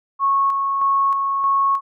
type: tone with tremolo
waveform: sine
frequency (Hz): 1100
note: C#6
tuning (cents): -14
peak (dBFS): -14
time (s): 0.19-1.81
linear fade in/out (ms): 50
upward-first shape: square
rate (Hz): 1.6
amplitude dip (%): 35
effects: none